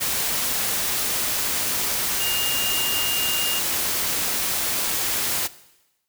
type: tone in noise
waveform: sine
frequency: 2825 Hz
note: F7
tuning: 19 cents sharp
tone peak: -26 dBFS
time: 2.19-3.6 s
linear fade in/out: 20 ms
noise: white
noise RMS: -24 dBFS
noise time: 0-5.48 s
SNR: -5 dB
effects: noise-tail reverb RT60 1.0 s tail -18 dB re dry